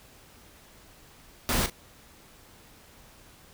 pink noise with echo, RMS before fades -26 dBFS, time 1.49-1.66 s, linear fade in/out 0 ms, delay 38 ms, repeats 1, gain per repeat -11 dB, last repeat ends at 1.698 s, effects pink hiss -54 dBFS RMS until 3.53 s

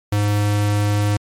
square tone, 103.4 Hz, G#2, 7 cents flat, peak -16 dBFS, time 0.12-1.17 s, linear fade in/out 5 ms, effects MP3 64 kbps

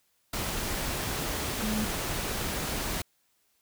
sine tone in noise, 215.4 Hz, A3, 37 cents flat, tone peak -29 dBFS, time 1.62-1.85 s, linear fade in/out 5 ms, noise pink, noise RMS -32 dBFS, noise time 0.33-3.02 s, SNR 0 dB, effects white hiss -71 dBFS RMS until 3.61 s

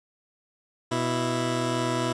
15% pulse tone pair together, 123.46 / 329.6 Hz, B2 / E4, 0 / 0 cents, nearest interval octave + perfect fourth, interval 1700 cents, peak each -21 dBFS, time 0.91-2.13 s, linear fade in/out 10 ms, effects resampled to 22050 Hz

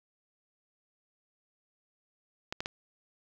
clicks, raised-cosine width 0.2 ms, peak -16 dBFS, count 3, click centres 2.525 / 2.605 / 2.659 s, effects low-pass 5000 Hz 12 dB/octave + 7-bit

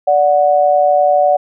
sine tone pair together, 584 / 735.8 Hz, D5 / F#5, -10 / -10 cents, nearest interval major third, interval 400 cents, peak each -11 dBFS, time 0.07-1.37 s, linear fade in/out 10 ms, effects none

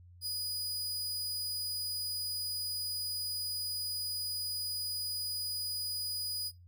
sawtooth tone, 4940 Hz, D#8, 13 cents flat, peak -31 dBFS, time 0.21-6.52 s, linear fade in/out 50 ms, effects noise-tail reverb RT60 0.2 s tail -18 dB re dry + added 88 Hz sine -53 dBFS peak until 6.67 s

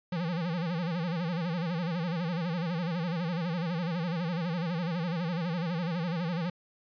square tone with vibrato, 170.6 Hz, F3, 40 cents flat, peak -30 dBFS, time 0.12-6.5 s, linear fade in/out 5 ms, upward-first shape sine, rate 12 Hz, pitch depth 130 cents each way, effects resampled to 11025 Hz

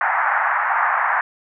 pink band-pass noise, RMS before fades -19 dBFS, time 0.01-1.21 s, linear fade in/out 2 ms, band 760 to 1900 Hz, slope 48 dB/octave, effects none

